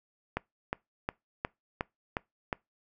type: click train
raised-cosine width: 0.5 ms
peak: -15 dBFS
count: 7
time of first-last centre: 0.37-2.528 s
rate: 2.78 Hz
effects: noise-tail reverb RT60 0.2 s tail -24 dB re dry